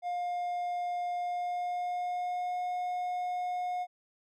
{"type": "tone with pitch glide", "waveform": "triangle", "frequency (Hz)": [709, 720.6], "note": ["F5", "F#5"], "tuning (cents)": [26, -46], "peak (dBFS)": -29, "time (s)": [0.02, 3.87], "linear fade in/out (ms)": 50, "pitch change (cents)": 28, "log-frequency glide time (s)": [1.16, 2.64], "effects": []}